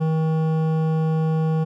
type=tone with hard clipping; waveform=triangle; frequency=159.1 Hz; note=D#3; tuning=39 cents sharp; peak=-20 dBFS; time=0-1.65 s; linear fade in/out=20 ms; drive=16 dB; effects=none